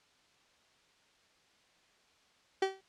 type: tone with exponential decay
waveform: 30% pulse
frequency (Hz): 384.6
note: G4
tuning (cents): -33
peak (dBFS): -22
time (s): 2.62-2.81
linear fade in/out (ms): 5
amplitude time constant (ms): 41
effects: white hiss -67 dBFS RMS until 2.88 s + low-pass 5000 Hz 12 dB/octave